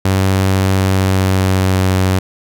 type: tone with pitch glide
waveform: sawtooth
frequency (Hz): 95.6 to 93.69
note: G2 to F#2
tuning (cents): -43 to +22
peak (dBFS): -7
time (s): 0.05-2.19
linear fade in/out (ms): 5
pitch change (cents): -35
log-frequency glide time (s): 0.71-1.97
effects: none